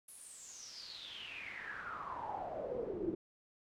brown noise with band-pass filter sweep, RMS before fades -44 dBFS, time 0.08-3.15 s, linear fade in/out 5 ms, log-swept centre 11000 to 320 Hz, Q 9.4, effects none

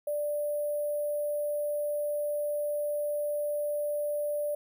sine tone with sample-and-hold, 590 Hz, D5, 8 cents sharp, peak -28 dBFS, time 0.07-4.55 s, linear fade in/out 5 ms, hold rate 11025 Hz, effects none

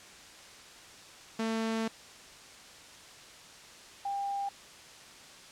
sawtooth / sine tone pair in turn, 223.9 / 797.9 Hz, A3 / G5, +30 / +30 cents, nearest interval octave + minor seventh, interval 2200 cents, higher second, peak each -26 / -31 dBFS, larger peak first, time 1.39-1.88 / 4.05-4.49 s, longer first, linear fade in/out 5 ms, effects white hiss -51 dBFS RMS until 5.51 s + low-pass 7000 Hz 12 dB/octave

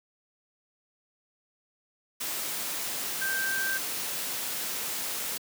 sine tone in noise, 1568 Hz, G6, in tune, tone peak -28 dBFS, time 3.21-3.78 s, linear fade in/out 10 ms, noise white, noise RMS -33 dBFS, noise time 2.2-5.38 s, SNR +2 dB, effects high-pass 150 Hz 12 dB/octave

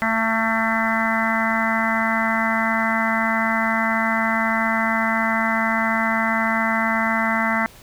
harmonic tone, 224.1 Hz, A3, 32 cents sharp, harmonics 1 / 3 / 4 / 5 / 6 / 7 / 8 / 9, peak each -24 / -27 / -26 / -28 / -27 / -28 / -28 / -24 dBFS, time 0.02-7.66 s, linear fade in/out 0 ms, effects pink hiss -46 dBFS RMS until 7.82 s

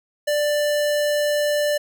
square tone, 590 Hz, D5, 8 cents sharp, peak -19 dBFS, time 0.27-1.78 s, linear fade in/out 10 ms, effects none

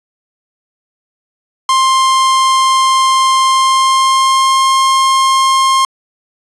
45% pulse tone with pitch glide, 1054 to 1063.8 Hz, C6 to C6, +12 to +28 cents, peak -8 dBFS, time 1.69-5.85 s, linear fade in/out 2 ms, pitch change +16 cents, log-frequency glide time 3.43-4.65 s, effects resampled to 24000 Hz + 7-bit

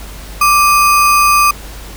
sine tone with sample-and-hold, 1174.7 Hz, D6, in tune, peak -6 dBFS, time 0.41-1.51 s, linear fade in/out 5 ms, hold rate 3675 Hz, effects added 50 Hz sine -29 dBFS peak until 1.96 s + pink hiss -33 dBFS RMS until 1.96 s

